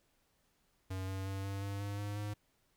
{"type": "tone with pitch steps", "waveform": "square", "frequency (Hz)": [94.4, 95.72, 97.05, 98.41, 99.78, 101.18, 102.59, 104.02], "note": ["F#2", "G2", "G2", "G2", "G2", "G#2", "G#2", "G#2"], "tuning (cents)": [35, -41, -17, 7, 31, -45, -21, 3], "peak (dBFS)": -38, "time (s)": [0.9, 2.34], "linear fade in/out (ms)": 10, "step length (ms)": 180, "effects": ["pink hiss -75 dBFS RMS until 2.76 s"]}